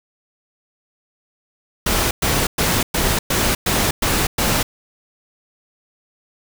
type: noise bursts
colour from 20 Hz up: pink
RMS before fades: -18 dBFS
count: 8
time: 1.86-4.63 s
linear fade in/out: 5 ms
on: 250 ms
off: 110 ms
effects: none